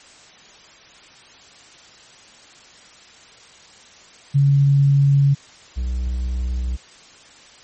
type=tone pair in turn; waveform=sine / triangle; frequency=140 / 62.18 Hz; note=C#3 / B1; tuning=+18 / +12 cents; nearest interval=octave + major second; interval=1406 cents; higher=first; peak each=-11 / -18 dBFS; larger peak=first; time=4.34-5.35 / 5.76-6.77 s; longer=neither; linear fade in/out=20 ms; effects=white hiss -46 dBFS RMS until 7.63 s + MP3 32 kbps